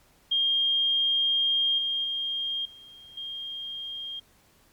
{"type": "tone with level steps", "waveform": "sine", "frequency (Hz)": 3218, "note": "G7", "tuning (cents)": 45, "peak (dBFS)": [-21, -25, -27, -46, -33], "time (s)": [0.31, 4.2], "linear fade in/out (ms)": 10, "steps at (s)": [1.78, 2.04, 2.65, 3.17], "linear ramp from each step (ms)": 5, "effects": ["pink hiss -61 dBFS RMS until 4.72 s", "MP3 96 kbps"]}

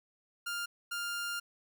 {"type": "tone bursts at uneven times", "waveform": "sawtooth", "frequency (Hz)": 1400, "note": "F6", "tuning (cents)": 4, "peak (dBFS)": -31, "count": 2, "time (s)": [[0.46, 0.66], [0.91, 1.4]], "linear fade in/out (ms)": 10, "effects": []}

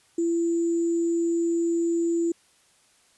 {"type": "tone with sample-and-hold", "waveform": "sine", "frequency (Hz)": 337, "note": "E4", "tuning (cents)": 38, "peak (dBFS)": -21, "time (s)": [0.18, 2.32], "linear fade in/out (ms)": 5, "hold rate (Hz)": 7350, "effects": ["white hiss -61 dBFS RMS until 3.17 s", "resampled to 24000 Hz"]}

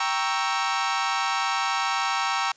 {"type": "chord", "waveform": "sawtooth", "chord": "G diminished seventh", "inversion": "none", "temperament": "equal", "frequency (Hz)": [784, 932.3, 1108.7, 1318.5], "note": ["G5", "Bb5", "Db6", "Fb6"], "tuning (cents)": [0, 0, 0, 0], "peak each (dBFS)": -25, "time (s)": [0, 2.52], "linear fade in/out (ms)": 5, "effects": ["white hiss -56 dBFS RMS until 2.56 s", "resampled to 16000 Hz"]}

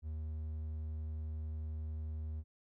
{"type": "tone", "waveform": "triangle", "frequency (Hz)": 77.78, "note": "D#2", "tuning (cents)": 0, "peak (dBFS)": -36, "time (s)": [0.02, 2.44], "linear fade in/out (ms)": 50, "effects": []}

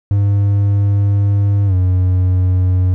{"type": "tone with pitch glide", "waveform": "triangle", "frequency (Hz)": [100.7, 91.81], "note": ["G2", "F#2"], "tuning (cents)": [47, -13], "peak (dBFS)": -8, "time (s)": [0.11, 2.94], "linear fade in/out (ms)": 0, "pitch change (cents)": -160, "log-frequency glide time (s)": [1.66, 1.74], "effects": []}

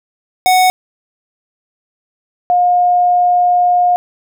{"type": "tone pair in turn", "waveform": ["square", "sine"], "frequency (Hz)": [740, 713.5], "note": ["F#5", "F5"], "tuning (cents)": [0, 37], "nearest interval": "minor second", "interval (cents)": 63, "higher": "first", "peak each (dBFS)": -8, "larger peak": "neither", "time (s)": [[0.46, 0.7], [2.5, 3.96]], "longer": "second", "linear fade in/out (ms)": 0, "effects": []}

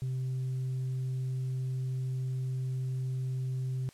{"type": "tone with tanh clipping", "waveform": "sine", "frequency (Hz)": 129.5, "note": "C3", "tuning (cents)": -17, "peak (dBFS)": -31, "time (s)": [0.02, 3.89], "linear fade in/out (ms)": 0, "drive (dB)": 1, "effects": ["white hiss -60 dBFS RMS until 3.93 s", "low-pass 10000 Hz 12 dB/octave"]}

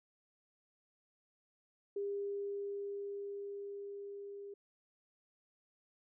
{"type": "tone with level ramp", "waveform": "sine", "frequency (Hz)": 402.2, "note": "G4", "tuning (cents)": 44, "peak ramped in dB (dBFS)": [-35, -45], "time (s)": [1.96, 4.54], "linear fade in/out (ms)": 5, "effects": []}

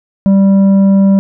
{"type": "tone with tanh clipping", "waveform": "sine", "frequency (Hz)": 195.5, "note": "G3", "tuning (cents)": -4, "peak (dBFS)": -6, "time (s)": [0.26, 1.19], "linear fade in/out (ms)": 0, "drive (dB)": 7, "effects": []}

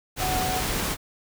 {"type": "tone in noise", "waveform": "sine", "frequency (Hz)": 742, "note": "F#5", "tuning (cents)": 5, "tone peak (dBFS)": -27, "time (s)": [0.18, 0.64], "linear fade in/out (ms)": 50, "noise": "pink", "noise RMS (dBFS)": -27, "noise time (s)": [0.16, 0.97], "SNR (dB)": -3, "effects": []}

